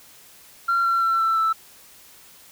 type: tone with pitch steps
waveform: sine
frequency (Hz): 1374 / 1360.6 / 1347.3 / 1334.1 / 1321.1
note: F6 / F6 / E6 / E6 / E6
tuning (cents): -29 / -46 / +37 / +20 / +3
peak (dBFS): -16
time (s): 0.68-1.53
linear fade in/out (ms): 10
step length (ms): 170
effects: tanh soft clip ceiling -15 dBFS + white hiss -49 dBFS RMS until 2.51 s